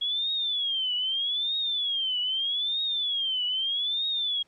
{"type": "tone with vibrato", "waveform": "sine", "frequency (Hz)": 3322, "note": "G#7", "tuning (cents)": 0, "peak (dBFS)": -25, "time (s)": [0.01, 4.43], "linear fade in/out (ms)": 10, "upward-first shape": "triangle", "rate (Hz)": 0.8, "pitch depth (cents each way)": 220, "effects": ["pink hiss -66 dBFS RMS until 4.47 s", "low-pass 7000 Hz 12 dB/octave"]}